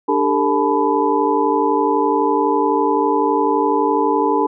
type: tone cluster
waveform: sine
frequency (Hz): 295.1 / 398.5 / 450.4 / 860 / 996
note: D4 / G4 / A4 / A5 / B5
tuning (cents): +8 / +28 / +40 / -40 / +14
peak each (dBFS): -20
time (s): 0.08-4.47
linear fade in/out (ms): 10
effects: none